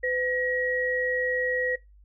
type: tone pair together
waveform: sine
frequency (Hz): 504 / 1902.9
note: B4 / A#6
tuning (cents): +35 / +35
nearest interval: octave + major seventh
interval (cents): 2300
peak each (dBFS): -27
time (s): 0.03-1.76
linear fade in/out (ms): 10
effects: noise-tail reverb RT60 0.2 s tail -21 dB re dry + added 50 Hz sine -51 dBFS peak until 2.04 s